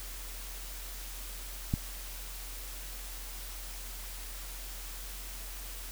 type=click; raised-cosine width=5 ms; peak=-15 dBFS; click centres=1.739 s; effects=added 43 Hz sine -42 dBFS peak until 5.91 s + white hiss -45 dBFS RMS until 5.91 s